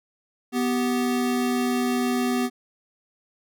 square tone pair together, 246.9 / 388.9 Hz, B3 / G4, 0 / -14 cents, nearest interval minor sixth, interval 786 cents, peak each -23 / -29 dBFS, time 0.52-2.5 s, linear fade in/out 50 ms, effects none

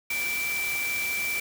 sine tone in noise, 2334 Hz, D7, 11 cents flat, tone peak -27 dBFS, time 0.1-1.4 s, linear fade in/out 5 ms, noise white, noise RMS -34 dBFS, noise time 0.1-1.4 s, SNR +4 dB, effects none

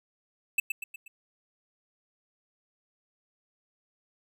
square tone with echo, 2637 Hz, E7, in tune, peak -22 dBFS, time 0.58-0.6 s, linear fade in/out 5 ms, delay 120 ms, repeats 4, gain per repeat -6 dB, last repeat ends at 1.08 s, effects none

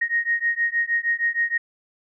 sine beating tone pair, 1865 / 1871.4 Hz, A#6 / A#6, 0 / +6 cents, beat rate 6.4 Hz, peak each -23 dBFS, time 0.01-1.58 s, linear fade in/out 10 ms, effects none

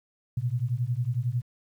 sine beating tone pair, 116.5 / 127.5 Hz, A#2 / C3, -1 / -44 cents, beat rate 11 Hz, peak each -28 dBFS, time 0.37-1.42 s, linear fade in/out 5 ms, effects 10-bit

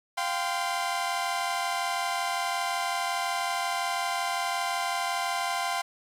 sawtooth chord, F suspended second, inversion none, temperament equal with one note detuned, 698.5 / 784 / 1031.5 Hz, F5 / G5 / C6, 0 / 0 / -25 cents, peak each -28 dBFS, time 0.17-5.82 s, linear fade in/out 10 ms, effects low-pass 11000 Hz 12 dB/octave + 9-bit

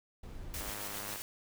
brown noise, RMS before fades -44 dBFS, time 0.23-0.7 s, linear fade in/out 5 ms
white noise with tremolo, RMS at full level -41 dBFS, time 0.54-1.22 s, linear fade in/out 0 ms, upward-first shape square, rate 7.5 Hz, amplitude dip 25%
click train, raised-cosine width 0.5 ms, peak -29 dBFS, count 57, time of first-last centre 0.61-1.159 s, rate 102 Hz
effects none

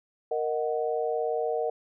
sine chord, D# minor, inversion second, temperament equal, 466.2 / 622.3 / 740 Hz, A#4 / D#5 / F#5, 0 / 0 / 0 cents, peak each -28 / -31 / -32 dBFS, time 0.31-1.7 s, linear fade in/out 5 ms, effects none

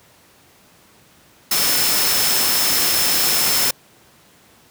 sine tone in noise, 5274 Hz, E8, in tune, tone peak -22 dBFS, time 1.51-3.71 s, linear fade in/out 5 ms, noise white, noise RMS -18 dBFS, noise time 1.51-3.71 s, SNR -7 dB, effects pink hiss -51 dBFS RMS until 4.7 s + high-pass 100 Hz 12 dB/octave

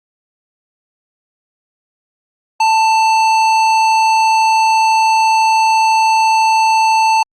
sine tone with tanh clipping, 886 Hz, A5, 12 cents sharp, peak -11 dBFS, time 2.6-7.23 s, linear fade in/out 5 ms, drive 18 dB, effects low-pass 8000 Hz 12 dB/octave + Opus 48 kbps

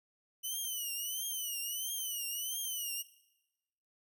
5% pulse tone with vibrato, 2988 Hz, F#7, 16 cents sharp, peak -28 dBFS, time 0.43-3.03 s, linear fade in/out 20 ms, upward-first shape triangle, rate 1.5 Hz, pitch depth 140 cents each way, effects noise-tail reverb RT60 1.0 s tail -19 dB re dry

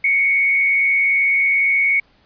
sine tone with frequency modulation, 2217 Hz, C#7, in tune, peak -13 dBFS, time 0.04-2 s, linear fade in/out 5 ms, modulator 82.4 Hz, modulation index 0.63, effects pink hiss -56 dBFS RMS until 2.25 s + resampled to 11025 Hz

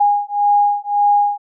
sine beating tone pair, 819 / 820.8 Hz, G#5 / G#5, -24 / -21 cents, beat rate 1.8 Hz, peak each -15 dBFS, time 0-1.38 s, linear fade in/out 10 ms, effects none

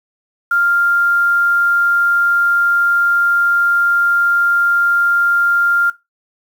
sine tone with quantisation, 1396.9 Hz, F6, in tune, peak -11 dBFS, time 0.51-5.9 s, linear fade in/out 5 ms, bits 6, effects noise-tail reverb RT60 0.2 s tail -17 dB re dry

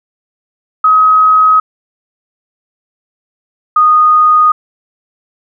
sine tone pair in turn, 1268 / 1237.6 Hz, D#6 / D#6, +32 / -10 cents, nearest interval unison, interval 42 cents, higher first, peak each -4 dBFS, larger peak neither, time 0.84-1.6 / 3.76-4.52 s, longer neither, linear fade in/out 5 ms, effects none

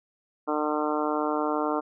harmonic tone, 151 Hz, D3, 48 cents sharp, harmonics 2 / 3 / 4 / 5 / 6 / 7 / 8 / 9, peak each -29 / -31 / -32 / -33 / -34 / -34 / -35 / -36 dBFS, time 0.47-1.81 s, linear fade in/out 20 ms, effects none

